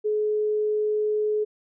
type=tone; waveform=sine; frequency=424.7 Hz; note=G#4; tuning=39 cents sharp; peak=-21 dBFS; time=0.04-1.45 s; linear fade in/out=20 ms; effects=none

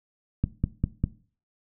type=click train; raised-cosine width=5 ms; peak=-10 dBFS; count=4; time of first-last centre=0.44-1.04 s; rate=5 Hz; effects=noise-tail reverb RT60 0.4 s tail -17 dB re dry

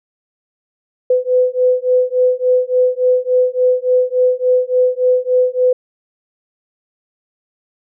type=beating tone pair; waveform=sine; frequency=502 / 505.5 Hz; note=B4 / B4; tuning=+28 / +40 cents; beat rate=3.5 Hz; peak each=-14 dBFS; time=1.1-5.73 s; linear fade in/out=5 ms; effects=none

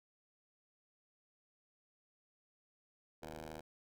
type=ring-modulated tone; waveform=10% pulse; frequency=77.78 Hz; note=D#2; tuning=in tune; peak=-35 dBFS; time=3.22-3.61 s; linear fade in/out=10 ms; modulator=415 Hz; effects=none

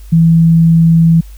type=tone; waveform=sine; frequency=164.9 Hz; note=E3; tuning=1 cent sharp; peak=-4 dBFS; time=0.12-1.21 s; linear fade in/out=10 ms; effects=added 50 Hz sine -29 dBFS peak until 1.37 s + white hiss -46 dBFS RMS until 1.37 s

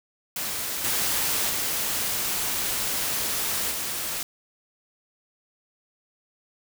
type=noise with level steps; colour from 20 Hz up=white; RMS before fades=-30 / -25 / -27 / -30 dBFS; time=0.36-4.23 s; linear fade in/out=2 ms; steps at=0.84 / 1.49 / 3.71 s; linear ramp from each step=5 ms; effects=none

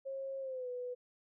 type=tone with pitch glide; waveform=sine; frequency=540 to 495.2 Hz; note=C#5 to B4; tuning=-45 to +5 cents; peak=-38 dBFS; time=0.05-0.95 s; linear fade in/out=20 ms; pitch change=-150 cents; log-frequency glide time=0.4-0.69 s; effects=none

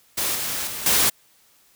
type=noise with level steps; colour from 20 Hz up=white; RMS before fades=-24 / -27 / -31 / -18 dBFS; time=0.17-1.1 s; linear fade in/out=10 ms; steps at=0.35 / 0.67 / 0.86 s; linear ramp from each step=2 ms; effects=white hiss -58 dBFS RMS until 1.75 s

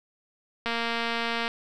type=click train; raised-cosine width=0.3 ms; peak=-13 dBFS; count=191; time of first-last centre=0.66-1.479 s; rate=232 Hz; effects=none

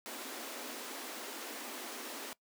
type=high-pass noise; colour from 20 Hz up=pink; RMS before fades=-44 dBFS; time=0.06-2.33 s; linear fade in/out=0 ms; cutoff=230 Hz; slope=96 dB/octave; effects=noise-tail reverb RT60 0.1 s tail -21 dB re dry

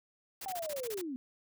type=noise bursts; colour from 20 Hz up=white; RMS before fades=-43 dBFS; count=9; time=0.41-1.015 s; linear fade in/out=5 ms; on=45 ms; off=25 ms
type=linear sweep; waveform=sine; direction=down; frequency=785 to 243.5 Hz; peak=-36 dBFS; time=0.46-1.16 s; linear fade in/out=0 ms
effects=none

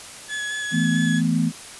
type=tone with vibrato; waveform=35% pulse; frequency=1699 Hz; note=G#6; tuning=39 cents sharp; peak=-24 dBFS; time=0.28-1.22 s; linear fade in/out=50 ms; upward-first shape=square; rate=4.4 Hz; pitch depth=13 cents each way
type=chord; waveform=sine; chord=E suspended fourth; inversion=none; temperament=just; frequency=164.81 / 219.8 / 247.2 Hz; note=E3 / A3 / B3; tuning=0 / -2 / +2 cents; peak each=-21 / -23 / -22 dBFS; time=0.71-1.52 s; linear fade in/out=50 ms
effects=white hiss -39 dBFS RMS until 1.79 s + resampled to 24000 Hz

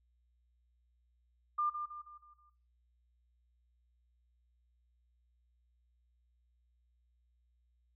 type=tone with echo; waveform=sine; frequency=1199 Hz; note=D6; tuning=36 cents sharp; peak=-30 dBFS; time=1.58-1.7 s; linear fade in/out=10 ms; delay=160 ms; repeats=5; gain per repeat=-7 dB; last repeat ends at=2.5 s; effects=noise-tail reverb RT60 0.4 s tail -18 dB re dry + added 60 Hz sine -70 dBFS peak until 7.95 s

